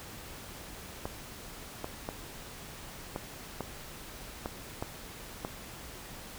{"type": "clicks", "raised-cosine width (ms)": 1, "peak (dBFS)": -20, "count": 8, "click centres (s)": [1.055, 1.844, 2.089, 3.161, 3.607, 4.459, 4.825, 5.449], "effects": ["pink hiss -46 dBFS RMS until 6.38 s"]}